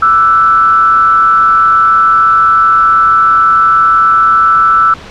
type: tone with frequency modulation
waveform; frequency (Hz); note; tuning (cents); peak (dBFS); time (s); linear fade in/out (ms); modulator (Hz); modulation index
sine; 1327; E6; +11; -4; 0.02-4.94; 5; 160; 0.53
effects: pink hiss -30 dBFS RMS until 5.1 s + low-pass 4000 Hz 12 dB/octave